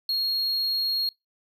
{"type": "tone", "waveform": "triangle", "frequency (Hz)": 4282, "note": "C8", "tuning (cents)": 39, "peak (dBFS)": -22, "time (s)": [0.09, 1.09], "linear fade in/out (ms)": 2, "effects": ["noise-tail reverb RT60 0.2 s tail -25 dB re dry"]}